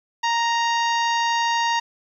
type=harmonic tone; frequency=932.3 Hz; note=A#5; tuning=in tune; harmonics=1 / 2 / 3 / 4 / 5 / 6 / 7; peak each=-20 / -26 / -30 / -32 / -34 / -36 / -37 dBFS; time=0.23-1.8 s; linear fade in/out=10 ms; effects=9-bit